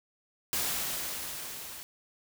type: noise with level ramp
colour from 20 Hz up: white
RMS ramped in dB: -30 to -44 dBFS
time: 0.53-1.83 s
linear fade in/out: 0 ms
effects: none